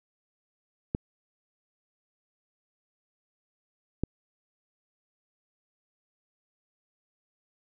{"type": "clicks", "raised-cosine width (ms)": 3, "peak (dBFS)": -14, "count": 2, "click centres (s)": [0.949, 4.036], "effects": []}